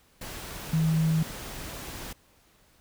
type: tone in noise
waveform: sine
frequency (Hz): 160.1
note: D#3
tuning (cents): +50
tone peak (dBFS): -21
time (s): 0.73-1.23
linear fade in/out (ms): 5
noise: pink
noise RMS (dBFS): -39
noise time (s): 0.21-2.13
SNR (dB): +15
effects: pink hiss -62 dBFS RMS until 2.8 s